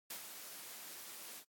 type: noise with ADSR envelope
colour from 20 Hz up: white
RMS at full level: -44 dBFS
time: 0.1-1.45 s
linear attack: 5 ms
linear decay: 120 ms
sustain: -6 dB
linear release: 76 ms
effects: high-pass 200 Hz 12 dB/octave + AAC 64 kbps